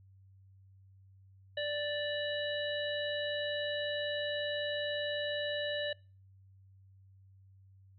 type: harmonic tone with a mistuned harmonic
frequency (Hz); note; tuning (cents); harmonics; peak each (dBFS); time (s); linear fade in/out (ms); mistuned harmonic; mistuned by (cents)
587.3; D5; 0; 1 / 3 / 5 / 7; -35 / -39 / -41 / -42; 1.57-5.93; 5; 7; -88
effects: noise-tail reverb RT60 0.4 s tail -26 dB re dry + added 96 Hz sine -57 dBFS peak until 7.98 s